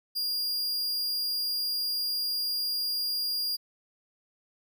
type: tone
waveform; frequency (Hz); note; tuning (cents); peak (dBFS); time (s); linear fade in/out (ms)
45% pulse; 4822; D8; +45; -27; 0.15-3.57; 20
effects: none